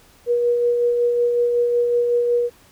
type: tone with tremolo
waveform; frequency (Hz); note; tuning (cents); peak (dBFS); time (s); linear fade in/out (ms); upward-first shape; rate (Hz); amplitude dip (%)
sine; 480; B4; -49; -14; 0.26-2.5; 50; sine; 5.4; 30
effects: pink hiss -52 dBFS RMS until 2.71 s